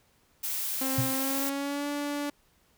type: noise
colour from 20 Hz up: blue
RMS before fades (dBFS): -32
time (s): 0.43-1.5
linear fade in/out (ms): 10
type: tone with pitch glide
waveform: sawtooth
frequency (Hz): 265.1 to 289.1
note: C4 to D4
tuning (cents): +23 to -27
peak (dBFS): -26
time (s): 0.81-2.3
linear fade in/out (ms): 5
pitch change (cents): +150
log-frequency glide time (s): 1.12-1.88
type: tone with exponential decay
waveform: sine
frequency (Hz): 124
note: B2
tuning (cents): +7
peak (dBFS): -21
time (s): 0.98-1.18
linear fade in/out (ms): 5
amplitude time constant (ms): 42
effects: pink hiss -66 dBFS RMS until 2.77 s